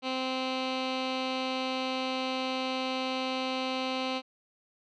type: tone with low-pass filter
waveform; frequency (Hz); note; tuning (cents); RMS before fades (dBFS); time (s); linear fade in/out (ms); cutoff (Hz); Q
15% pulse; 259.9; C4; -11; -32; 0.02-4.22; 50; 3600; 4.1
effects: none